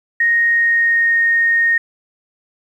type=tone with pitch glide; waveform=sine; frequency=1864.7 to 1851.8 Hz; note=A#6 to A#6; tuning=0 to -12 cents; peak=-11 dBFS; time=0.2-1.78 s; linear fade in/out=5 ms; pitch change=-12 cents; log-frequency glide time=0.49-1.19 s; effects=8-bit